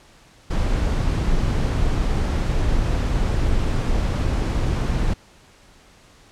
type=noise; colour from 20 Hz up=brown; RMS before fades=-20 dBFS; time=0.5-5.14 s; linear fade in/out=10 ms; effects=pink hiss -51 dBFS RMS until 6.31 s + low-pass 8000 Hz 12 dB/octave